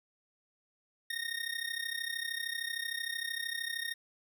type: tone with amplitude modulation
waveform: 25% pulse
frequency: 1849 Hz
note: A#6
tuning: 15 cents flat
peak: -28 dBFS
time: 1.1-3.94 s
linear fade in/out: 5 ms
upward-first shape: sine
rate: 33.1 Hz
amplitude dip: 80%
effects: none